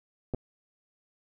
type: clicks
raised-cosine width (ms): 2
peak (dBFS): -19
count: 2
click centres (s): 0.338 / 0.346
effects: none